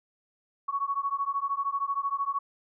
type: beating tone pair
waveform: sine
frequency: 1108.7 / 1121.7 Hz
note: C#6 / C#6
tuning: 0 / +20 cents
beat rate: 13 Hz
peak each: -30 dBFS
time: 0.68-2.39 s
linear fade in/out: 10 ms
effects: none